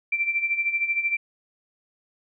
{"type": "tone with tremolo", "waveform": "sine", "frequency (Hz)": 2349, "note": "D7", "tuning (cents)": 0, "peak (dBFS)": -19, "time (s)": [0.12, 1.17], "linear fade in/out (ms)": 5, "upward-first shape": "sine", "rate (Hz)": 13, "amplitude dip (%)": 70, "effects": []}